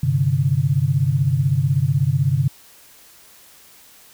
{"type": "chord", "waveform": "sine", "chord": "G suspended fourth", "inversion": "none", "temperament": "equal", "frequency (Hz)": [98, 130.81, 146.83], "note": ["G2", "C3", "D3"], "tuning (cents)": [0, 0, 0], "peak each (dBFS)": [-24, -18, -19], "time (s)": [0.03, 2.48], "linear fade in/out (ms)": 5, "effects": ["white hiss -48 dBFS RMS until 4.13 s"]}